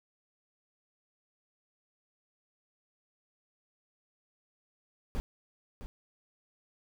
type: noise with echo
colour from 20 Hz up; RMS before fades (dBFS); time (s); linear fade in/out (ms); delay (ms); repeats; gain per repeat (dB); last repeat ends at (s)
brown; -32; 5.15-5.2; 0; 660; 1; -10; 5.86
effects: none